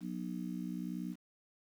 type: harmonic tone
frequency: 60.8 Hz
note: B1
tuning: 26 cents flat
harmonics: 3 / 4 / 5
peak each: -40 / -42 / -44 dBFS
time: 0-1.16 s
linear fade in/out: 50 ms
effects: 10-bit